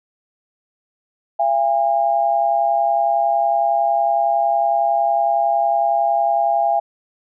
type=tone pair together; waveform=sine; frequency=680 / 810.9 Hz; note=F5 / G#5; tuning=-46 / -42 cents; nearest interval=minor third; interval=304 cents; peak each=-17 dBFS; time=1.39-6.8 s; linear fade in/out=10 ms; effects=none